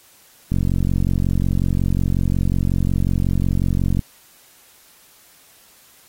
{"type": "click train", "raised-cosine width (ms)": 5, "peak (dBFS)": -7, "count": 159, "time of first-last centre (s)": [0.52, 3.993], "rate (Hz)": 45.5, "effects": ["white hiss -51 dBFS RMS until 6.08 s", "AAC 48 kbps"]}